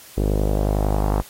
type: tone with low-pass filter sweep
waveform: sawtooth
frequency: 51 Hz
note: G#1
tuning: 31 cents flat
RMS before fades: -20 dBFS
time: 0.17-1.22 s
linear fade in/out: 10 ms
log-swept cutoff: 430 to 970 Hz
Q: 2.3
effects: white hiss -44 dBFS RMS until 1.29 s + AAC 48 kbps